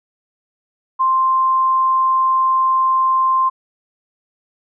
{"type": "tone", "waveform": "sine", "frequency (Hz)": 1050, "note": "C6", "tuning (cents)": 6, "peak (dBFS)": -12, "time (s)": [0.99, 3.5], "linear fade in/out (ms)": 20, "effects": []}